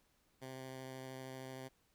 10% pulse tone with vibrato, 131 Hz, C3, 2 cents sharp, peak -38 dBFS, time 0.41-1.69 s, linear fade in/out 20 ms, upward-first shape sine, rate 13 Hz, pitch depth 10 cents each way, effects pink hiss -75 dBFS RMS until 1.94 s

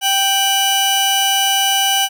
sawtooth tone pair together, 784 / 2960 Hz, G5 / F#7, 0 / 0 cents, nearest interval octave + major seventh, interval 2300 cents, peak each -13 / -12 dBFS, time 0.01-2.09 s, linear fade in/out 50 ms, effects none

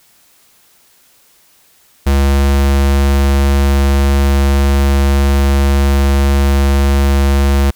square tone, 69.3 Hz, C#2, in tune, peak -9 dBFS, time 2.06-7.71 s, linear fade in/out 10 ms, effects white hiss -50 dBFS RMS until 7.75 s

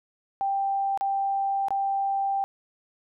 sine tone with dropouts, 787 Hz, G5, 7 cents sharp, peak -23 dBFS, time 0.41-2.44 s, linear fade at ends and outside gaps 0 ms, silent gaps 0.975-1.01 / 1.684-1.706 s, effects none

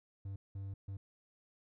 triangle tone bursts at uneven times, 98 Hz, G2, in tune, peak -38 dBFS, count 3, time 0.25-0.36 / 0.55-0.74 / 0.88-0.97 s, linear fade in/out 5 ms, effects none

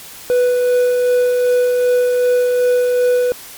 triangle tone with tremolo, 494.2 Hz, B4, 1 cent sharp, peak -8 dBFS, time 0.3-3.32 s, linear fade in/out 0 ms, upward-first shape sine, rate 2.6 Hz, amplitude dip 25%, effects white hiss -35 dBFS RMS until 3.57 s + MP3 96 kbps

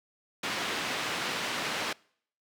white band-pass noise, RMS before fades -33 dBFS, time 0.43-1.93 s, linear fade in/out 5 ms, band 160 to 3200 Hz, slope 12 dB/octave, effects noise-tail reverb RT60 0.6 s tail -25 dB re dry

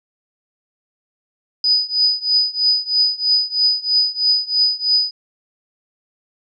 sine tone with tremolo, 4978 Hz, D#8, in tune, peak -10 dBFS, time 1.64-5.11 s, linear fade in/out 2 ms, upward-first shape triangle, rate 3.1 Hz, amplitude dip 95%, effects none

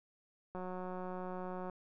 click train, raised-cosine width 1 ms, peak -30 dBFS, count 211, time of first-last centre 0.55-1.698 s, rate 183 Hz, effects none

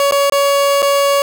30% pulse tone with dropouts, 562 Hz, C#5, 24 cents sharp, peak -8 dBFS, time 0-1.22 s, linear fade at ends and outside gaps 1 ms, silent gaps 0.111-0.122 / 0.298-0.322 / 0.821-0.827 s, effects none

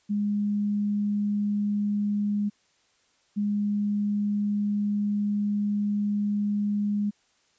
sine tone pair in turn, 205.8 / 205.8 Hz, G#3 / G#3, -16 / -16 cents, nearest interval unison, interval 0 cents, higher neither, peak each -23 dBFS, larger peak neither, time 0.09-2.5 / 3.36-7.11 s, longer second, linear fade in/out 20 ms, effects white hiss -66 dBFS RMS until 7.58 s + resampled to 16000 Hz

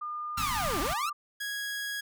sine tone with pitch glide, 1211 to 1185.4 Hz, D#6 to D6, -47 to +16 cents, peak -33 dBFS, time 0.01-1.13 s, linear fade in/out 10 ms, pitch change -37 cents, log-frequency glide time 0.64-0.8 s
pink band-stop noise, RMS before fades -35 dBFS, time 0.37-0.94 s, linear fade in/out 10 ms, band 280 to 790 Hz, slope 96 dB/octave
sawtooth linear two-way sweep, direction down then up, 1404 to 259.9 to 1404 Hz, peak -27 dBFS, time 0.37-1.1 s, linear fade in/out 10 ms, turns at 0.8 s
sawtooth tone, 1657 Hz, G#6, 4 cents flat, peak -29 dBFS, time 1.4-2.01 s, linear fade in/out 10 ms
effects none

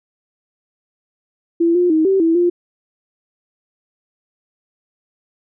sine tone with pitch steps, 336.8 / 355.1 / 315.8 / 385.7 / 328.5 / 350.2 Hz, E4 / F4 / D#4 / G4 / E4 / F4, +37 / +29 / +26 / -28 / -6 / +5 cents, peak -11 dBFS, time 1.6-2.5 s, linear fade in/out 10 ms, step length 150 ms, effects none

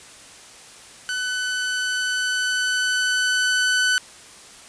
sawtooth tone with level ramp, 1502 Hz, F#6, 26 cents sharp, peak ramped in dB -20 to -13 dBFS, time 1.09-3.98 s, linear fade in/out 0 ms, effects white hiss -44 dBFS RMS until 4.68 s + resampled to 22050 Hz

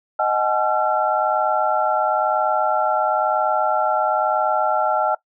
sine tone cluster, 623 / 751 / 852 / 1359 Hz, D#5 / F#5 / G#5 / F6, +2 / +26 / +44 / -48 cents, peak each -22 dBFS, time 0.19-5.15 s, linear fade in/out 5 ms, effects noise-tail reverb RT60 0.1 s tail -20 dB re dry

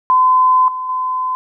sine tone with level steps, 1021 Hz, C6, 43 cents flat, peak -8 / -20 / -16 dBFS, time 0.1-1.35 s, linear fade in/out 0 ms, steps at 0.68 / 0.89 s, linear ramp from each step 2 ms, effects none

